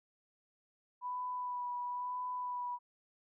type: tone with vibrato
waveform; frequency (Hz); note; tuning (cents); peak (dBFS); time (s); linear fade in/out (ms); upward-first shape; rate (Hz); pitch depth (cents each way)
sine; 987.8; B5; 0; -36; 1.01-2.79; 50; sine; 1; 17
effects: none